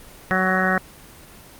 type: harmonic tone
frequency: 186.8 Hz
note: F#3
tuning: 17 cents sharp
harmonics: 1 / 2 / 3 / 4 / 6 / 7 / 8 / 9 / 10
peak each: -23 / -29 / -27 / -24 / -27 / -27 / -24 / -26 / -23 dBFS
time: 0.31-0.78 s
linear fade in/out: 0 ms
effects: pink hiss -44 dBFS RMS until 1.59 s + Opus 24 kbps